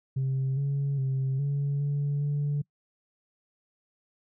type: tone with pitch steps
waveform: sine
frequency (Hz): 133.3 / 140 / 133.3 / 141.6 / 143.4 / 145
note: C3 / C#3 / C3 / C#3 / D3 / D3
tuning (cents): +33 / +18 / +33 / +37 / -41 / -22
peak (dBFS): -23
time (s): 0.16-2.62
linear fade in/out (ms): 10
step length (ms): 410
effects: noise-tail reverb RT60 0.1 s tail -25 dB re dry + tanh soft clip ceiling -23 dBFS